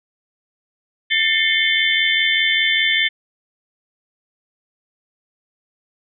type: tone cluster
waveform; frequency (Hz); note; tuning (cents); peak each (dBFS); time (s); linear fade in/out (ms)
sine; 1783 / 2110 / 2195 / 3088 / 3514; A6 / C7 / C#7 / G7 / A7; +22 / +14 / -18 / -27 / -3; -21; 1.1-3.09; 20
effects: none